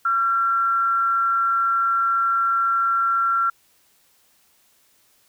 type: tone with frequency modulation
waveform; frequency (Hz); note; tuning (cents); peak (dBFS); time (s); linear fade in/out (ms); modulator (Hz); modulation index
sine; 1363; F6; -43; -17; 0.05-3.5; 5; 234; 0.27
effects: white hiss -60 dBFS RMS until 5.28 s